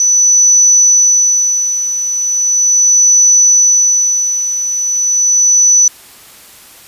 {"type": "tone with tremolo", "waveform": "sine", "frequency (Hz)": 5970, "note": "F#8", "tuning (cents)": 15, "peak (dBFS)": -4, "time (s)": [0, 5.88], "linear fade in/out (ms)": 2, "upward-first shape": "sine", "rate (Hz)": 0.38, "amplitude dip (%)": 65, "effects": ["white hiss -38 dBFS RMS until 6.87 s", "resampled to 32000 Hz"]}